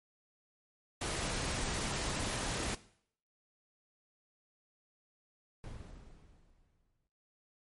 pink noise, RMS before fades -36 dBFS, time 1.01-2.75 s, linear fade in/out 5 ms
brown noise with exponential decay, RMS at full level -42 dBFS, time 5.64-7.07 s, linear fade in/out 0 ms, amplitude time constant 310 ms
effects noise-tail reverb RT60 0.6 s tail -17 dB re dry + MP3 48 kbps

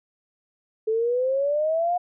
sine exponential sweep, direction up, 433.1 to 721 Hz, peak -20 dBFS, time 0.87-1.98 s, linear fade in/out 10 ms, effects none

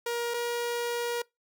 sawtooth tone pair in turn, 473.4 / 476.1 Hz, A#4 / A#4, +27 / +37 cents, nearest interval unison, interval 10 cents, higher second, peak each -25 dBFS, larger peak neither, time 0.06-0.34 / 0.34-1.22 s, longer second, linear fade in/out 5 ms, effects noise-tail reverb RT60 0.2 s tail -24 dB re dry

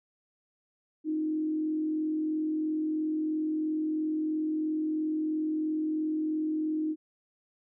sine tone with frequency modulation, 311.1 Hz, D#4, in tune, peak -27 dBFS, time 1.04-6.96 s, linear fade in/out 50 ms, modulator 43 Hz, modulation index 0.29, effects none

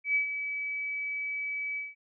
sine tone with ADSR envelope, 2289 Hz, D7, 45 cents flat, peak -22 dBFS, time 0.04-1.95 s, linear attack 110 ms, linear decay 110 ms, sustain -9 dB, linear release 180 ms, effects none

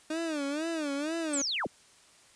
30% pulse tone with vibrato, 304.7 Hz, D#4, 36 cents flat, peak -28 dBFS, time 0.1-1.42 s, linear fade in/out 5 ms, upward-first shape sine, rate 2.1 Hz, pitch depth 160 cents each way
sine linear sweep, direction down, 8410 to 74.6 Hz, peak -29 dBFS, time 1.33-1.67 s, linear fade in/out 5 ms
effects white hiss -59 dBFS RMS until 2.35 s + resampled to 22050 Hz

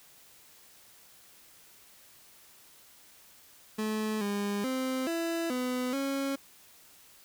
30% pulse tone with pitch steps, 216.1 / 203.2 / 260 / 333.4 / 251.3 / 274.4 Hz, A3 / G#3 / C4 / E4 / B3 / C#4, -31 / -38 / -11 / +20 / +30 / -17 cents, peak -27 dBFS, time 3.78-6.36 s, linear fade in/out 10 ms, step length 430 ms, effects white hiss -57 dBFS RMS until 7.24 s

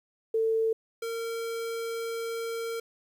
sine / square tone pair in turn, 446.8 / 458.6 Hz, A4 / A#4, +27 / -28 cents, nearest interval unison, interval 45 cents, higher second, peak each -23 / -32 dBFS, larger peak first, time 0.34-0.73 / 1.02-2.8 s, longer second, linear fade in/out 5 ms, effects 10-bit

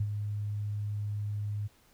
sine tone with ADSR envelope, 103.83 Hz, G#2, in tune, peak -25 dBFS, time 0-1.68 s, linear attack 6 ms, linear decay 54 ms, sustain -6 dB, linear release 18 ms, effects pink hiss -64 dBFS RMS until 1.93 s

